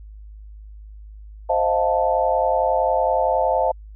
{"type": "chord", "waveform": "sine", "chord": "F dominant seventh", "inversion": "second", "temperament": "equal with one note detuned", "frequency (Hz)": [523.3, 627.7, 698.5, 880], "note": ["C5", "Eb5", "F5", "A5"], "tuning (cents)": [0, 15, 0, 0], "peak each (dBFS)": -22, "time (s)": [1.49, 3.72], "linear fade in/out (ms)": 10, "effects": ["added 52 Hz sine -37 dBFS peak until 3.95 s"]}